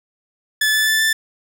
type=tone with pitch steps; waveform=sawtooth; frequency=1733 / 1744 / 1755.2 / 1766.4 Hz; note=A6 / A6 / A6 / A6; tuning=-27 / -16 / -5 / +6 cents; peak=-11 dBFS; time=0.61-1.13 s; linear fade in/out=5 ms; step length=130 ms; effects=none